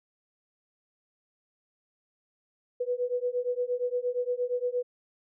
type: beating tone pair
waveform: sine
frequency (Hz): 488.4 / 497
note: B4 / B4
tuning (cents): -19 / +11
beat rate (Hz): 8.6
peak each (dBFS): -30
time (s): 2.8-4.83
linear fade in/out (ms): 10
effects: none